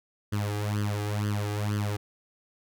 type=tone with flanger; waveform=sawtooth; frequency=103.83 Hz; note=G#2; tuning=in tune; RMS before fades=-29 dBFS; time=0.32-1.97 s; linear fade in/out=10 ms; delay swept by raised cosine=0.63 to 2.53 ms; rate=2.1 Hz; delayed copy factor=+0.85; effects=none